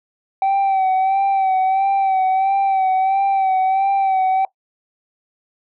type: tone with vibrato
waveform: sine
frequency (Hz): 770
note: G5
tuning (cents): -31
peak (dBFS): -11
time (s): 0.42-4.45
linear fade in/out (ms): 2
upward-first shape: sine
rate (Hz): 1.5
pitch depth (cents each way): 39
effects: noise-tail reverb RT60 0.1 s tail -20 dB re dry + tanh soft clip ceiling -13 dBFS